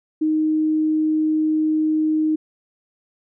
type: tone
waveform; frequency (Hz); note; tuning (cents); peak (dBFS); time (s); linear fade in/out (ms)
sine; 311.1; D#4; 0; -16; 0.21-2.36; 10
effects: none